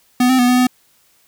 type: tone with pitch steps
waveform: square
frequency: 248.6 / 258.6 / 245.6 / 249.4 / 251.2 Hz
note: B3 / C4 / B3 / B3 / B3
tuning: +12 / -20 / -9 / +17 / +30 cents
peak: -11 dBFS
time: 0.2-0.67 s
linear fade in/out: 5 ms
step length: 94 ms
effects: white hiss -56 dBFS RMS until 1.27 s